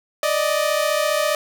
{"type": "tone pair together", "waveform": "sawtooth", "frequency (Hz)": [587.4, 622.3], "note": ["D5", "D#5"], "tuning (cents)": [0, 0], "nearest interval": "minor second", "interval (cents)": 100, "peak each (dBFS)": -17, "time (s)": [0.23, 1.35], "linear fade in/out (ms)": 2, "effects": []}